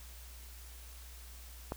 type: click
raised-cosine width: 1 ms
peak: -22 dBFS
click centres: 1.721 s
effects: added 60 Hz sine -49 dBFS peak until 1.76 s + white hiss -55 dBFS RMS until 1.76 s